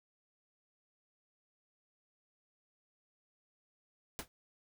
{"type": "noise with exponential decay", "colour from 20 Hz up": "pink", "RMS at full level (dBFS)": -36, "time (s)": [4.19, 4.28], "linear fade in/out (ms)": 0, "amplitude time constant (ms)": 19, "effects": []}